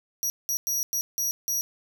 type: tone bursts at uneven times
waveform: sawtooth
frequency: 5780 Hz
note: F#8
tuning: 41 cents flat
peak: -22 dBFS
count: 6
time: 0.23-0.3 / 0.49-0.57 / 0.67-0.83 / 0.93-1.01 / 1.18-1.31 / 1.48-1.61 s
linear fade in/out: 0 ms
effects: none